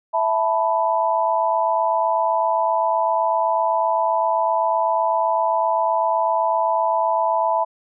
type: chord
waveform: sine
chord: E suspended fourth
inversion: none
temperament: equal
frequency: 659.3 / 880 / 987.8 Hz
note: E5 / A5 / B5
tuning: 0 / 0 / 0 cents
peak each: -21 dBFS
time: 0.13-7.65 s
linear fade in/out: 20 ms
effects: none